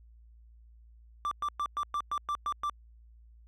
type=tone bursts; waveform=triangle; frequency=1174.7 Hz; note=D6; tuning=in tune; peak=-27 dBFS; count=9; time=1.25-2.697 s; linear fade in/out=0 ms; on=63 ms; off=110 ms; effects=added 57 Hz sine -53 dBFS peak until 3.47 s